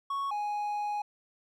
triangle tone pair in turn, 1108.7 / 830.6 Hz, C#6 / G#5, 0 / 0 cents, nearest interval perfect fourth, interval 500 cents, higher first, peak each -28 dBFS, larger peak neither, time 0.1-0.31 / 0.31-1.02 s, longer second, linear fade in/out 5 ms, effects none

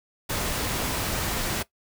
pink noise, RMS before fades -28 dBFS, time 0.29-1.63 s, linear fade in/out 10 ms, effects noise-tail reverb RT60 0.1 s tail -17 dB re dry

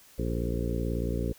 harmonic tone with a mistuned harmonic, 58.27 Hz, A#1, in tune, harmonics 1 / 2 / 3 / 4 / 5 / 6 / 7 / 8 / 9, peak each -31 / -34 / -36 / -37 / -38 / -39 / -39 / -40 / -41 dBFS, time 0.18-1.33 s, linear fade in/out 10 ms, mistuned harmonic 8, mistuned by -45 cents, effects white hiss -56 dBFS RMS until 1.38 s

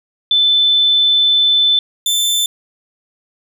sine / sawtooth tone pair in turn, 3520 / 3539 Hz, A7 / A7, 0 / +9 cents, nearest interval unison, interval 9 cents, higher second, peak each -9 / -10 dBFS, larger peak first, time 0.31-1.79 / 2.06-2.46 s, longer first, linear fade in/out 2 ms, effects none

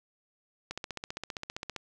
click train, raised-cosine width 0.2 ms, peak -19 dBFS, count 17, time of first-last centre 0.71-1.763 s, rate 15.2 Hz, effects none

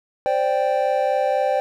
triangle chord, C suspended second, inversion none, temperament equal, 523.3 / 587.3 / 784 Hz, C5 / D5 / G5, 0 / 0 / 0 cents, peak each -20 dBFS, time 0.26-1.6 s, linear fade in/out 0 ms, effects none

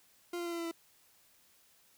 40% pulse tone with pitch steps, 348.6 / 345.4 / 342.2 / 339.1 / 335.9 / 332.9 Hz, F4 / F4 / F4 / E4 / E4 / E4, -3 / -19 / -35 / +49 / +33 / +17 cents, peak -35 dBFS, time 0.33-0.714 s, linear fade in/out 5 ms, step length 64 ms, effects white hiss -66 dBFS RMS until 1.97 s

